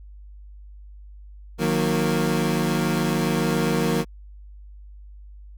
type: chord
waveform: 25% pulse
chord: D# minor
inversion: none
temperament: equal with one note detuned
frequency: 155.56 / 182.77 / 233.1 Hz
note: D#3 / F#3 / A#3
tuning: 0 / -21 / 0 cents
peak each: -21 dBFS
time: 1.58-4.05 s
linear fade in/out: 50 ms
effects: added 50 Hz sine -40 dBFS peak until 5.57 s